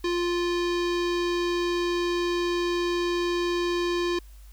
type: tone with low-pass filter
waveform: square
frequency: 349.2 Hz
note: F4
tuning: in tune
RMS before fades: -26 dBFS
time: 0.04-4.19 s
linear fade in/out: 5 ms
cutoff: 4600 Hz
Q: 1.7
effects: added 50 Hz sine -44 dBFS peak until 4.52 s + white hiss -59 dBFS RMS until 4.52 s